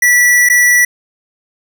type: tone with dropouts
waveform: square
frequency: 1954 Hz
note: B6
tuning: 19 cents flat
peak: -7 dBFS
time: 0.02-0.85 s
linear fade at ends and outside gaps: 5 ms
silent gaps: 0.489-0.498 s
effects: none